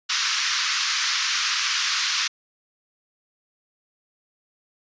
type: band-pass noise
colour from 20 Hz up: white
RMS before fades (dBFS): -24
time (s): 0.09-2.28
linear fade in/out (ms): 10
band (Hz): 1100 to 6200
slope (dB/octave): 48
effects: resampled to 16000 Hz